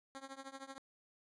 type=tone with tremolo; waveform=10% pulse; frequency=270 Hz; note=C#4; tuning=45 cents flat; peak=-36 dBFS; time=0.15-0.78 s; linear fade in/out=0 ms; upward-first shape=triangle; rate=13 Hz; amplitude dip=95%; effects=resampled to 22050 Hz